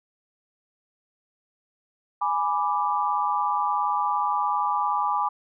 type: chord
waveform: sine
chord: G# diminished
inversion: none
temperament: equal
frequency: 830.6 / 987.8 / 1174.7 Hz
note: G#5 / B5 / D6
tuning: 0 / 0 / 0 cents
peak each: -26 dBFS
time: 2.21-5.29 s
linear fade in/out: 10 ms
effects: none